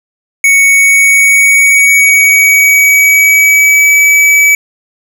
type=tone with pitch glide; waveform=square; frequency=2225 to 2289 Hz; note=C#7 to D7; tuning=+6 to -45 cents; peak=-4 dBFS; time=0.44-4.55 s; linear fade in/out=2 ms; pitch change=+49 cents; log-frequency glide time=0.63-3.95 s; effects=none